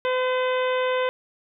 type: harmonic tone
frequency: 509 Hz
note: C5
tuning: 48 cents flat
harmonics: 1 / 2 / 3 / 4 / 5 / 6 / 7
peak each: -22 / -28 / -32 / -34 / -36 / -38 / -39 dBFS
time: 0.05-1.09 s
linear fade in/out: 0 ms
effects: none